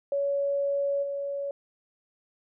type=tone with level steps; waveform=sine; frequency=562 Hz; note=C#5; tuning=24 cents sharp; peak=-24 / -29 dBFS; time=0.12-1.51 s; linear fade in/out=2 ms; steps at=1.02 s; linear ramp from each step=20 ms; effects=none